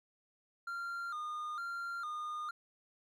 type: tone with vibrato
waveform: triangle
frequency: 1300 Hz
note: E6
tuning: 24 cents flat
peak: -36 dBFS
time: 0.67-2.51 s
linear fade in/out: 5 ms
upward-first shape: square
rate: 1.1 Hz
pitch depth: 110 cents each way
effects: none